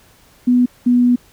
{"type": "tone pair in turn", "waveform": "sine", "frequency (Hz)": [246.9, 244.9], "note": ["B3", "B3"], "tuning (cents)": [0, -14], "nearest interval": "unison", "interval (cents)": 14, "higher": "first", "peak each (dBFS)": -9, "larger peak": "neither", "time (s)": [[0.47, 0.66], [0.86, 1.16]], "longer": "second", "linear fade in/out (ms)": 10, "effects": ["pink hiss -50 dBFS RMS until 1.32 s"]}